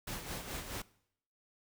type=noise with tremolo; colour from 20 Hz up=pink; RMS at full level=-40 dBFS; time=0.07-0.82 s; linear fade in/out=5 ms; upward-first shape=sine; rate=4.7 Hz; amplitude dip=55%; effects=noise-tail reverb RT60 0.7 s tail -21 dB re dry